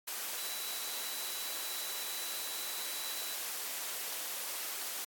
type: tone in noise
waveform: sine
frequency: 3951 Hz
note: B7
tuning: in tune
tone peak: -44 dBFS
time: 0.37-3.36 s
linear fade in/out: 10 ms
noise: white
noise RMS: -39 dBFS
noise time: 0.07-5.05 s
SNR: -8 dB
effects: high-pass 400 Hz 12 dB/octave + AAC 64 kbps